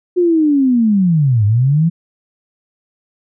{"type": "linear two-way sweep", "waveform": "sine", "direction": "down then up", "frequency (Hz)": [363.5, 99.9, 171.6], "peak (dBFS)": -9, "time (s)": [0.16, 1.9], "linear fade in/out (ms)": 20, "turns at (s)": 1.45, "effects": []}